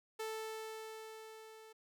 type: tone with level ramp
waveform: sawtooth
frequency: 440 Hz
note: A4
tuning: in tune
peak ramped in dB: -35 to -51 dBFS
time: 0.19-1.73 s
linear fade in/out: 10 ms
effects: none